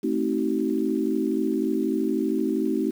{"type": "chord", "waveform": "sine", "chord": "A diminished seventh", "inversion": "none", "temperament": "just", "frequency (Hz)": [220, 264, 316.8, 380.2], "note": ["A3", "C4", "Eb4", "Gb4"], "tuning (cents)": [0, 16, 31, 47], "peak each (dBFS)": [-28, -27, -26, -28], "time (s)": [0.03, 2.91], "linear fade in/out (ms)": 10, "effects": ["8-bit"]}